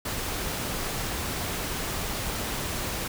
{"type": "noise", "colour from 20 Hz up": "pink", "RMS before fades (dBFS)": -31, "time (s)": [0.05, 3.08], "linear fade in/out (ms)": 5, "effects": []}